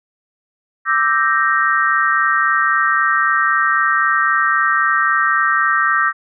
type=chord; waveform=sine; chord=E half-diminished seventh; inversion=third; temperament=equal; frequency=1174.7 / 1318.5 / 1568 / 1864.7 Hz; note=D6 / E6 / G6 / Bb6; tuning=0 / 0 / 0 / 0 cents; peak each=-18 dBFS; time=0.85-6.13 s; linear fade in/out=50 ms; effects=none